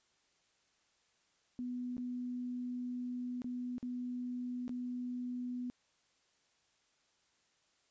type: tone with dropouts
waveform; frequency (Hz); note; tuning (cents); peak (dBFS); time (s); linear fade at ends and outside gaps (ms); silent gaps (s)
sine; 247.3; B3; +3; -37; 1.59-5.7; 0; 1.968-1.98 / 3.419-3.444 / 3.782-3.828 / 4.68-4.693
effects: white hiss -74 dBFS RMS until 7.9 s + resampled to 16000 Hz